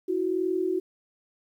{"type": "tone pair together", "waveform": "sine", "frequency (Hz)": [328.5, 370], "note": ["E4", "F#4"], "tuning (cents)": [-6, 0], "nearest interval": "major second", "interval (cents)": 206, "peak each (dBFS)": [-29, -25], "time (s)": [0.08, 0.8], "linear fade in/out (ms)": 10, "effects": ["10-bit"]}